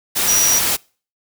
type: tone in noise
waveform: sine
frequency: 5800 Hz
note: F#8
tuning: 35 cents flat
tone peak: -13 dBFS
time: 0.27-0.6 s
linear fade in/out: 20 ms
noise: white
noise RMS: -18 dBFS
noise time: 0.15-0.77 s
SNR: +2 dB
effects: noise-tail reverb RT60 0.4 s tail -26 dB re dry